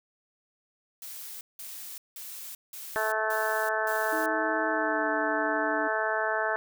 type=noise bursts; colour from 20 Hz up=blue; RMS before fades=-41 dBFS; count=6; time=1.02-4.26 s; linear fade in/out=2 ms; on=390 ms; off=180 ms
type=harmonic tone; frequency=218 Hz; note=A3; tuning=16 cents flat; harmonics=2 / 3 / 4 / 5 / 6 / 7 / 8; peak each=-35 / -31 / -33 / -36 / -36 / -32 / -33 dBFS; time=2.96-6.56 s; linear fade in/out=0 ms
type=tone with pitch glide; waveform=sine; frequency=315.7 to 298 Hz; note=D#4 to D4; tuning=+25 to +25 cents; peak=-33 dBFS; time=4.12-5.88 s; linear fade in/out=10 ms; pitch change=-100 cents; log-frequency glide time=4.68-5.08 s
effects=none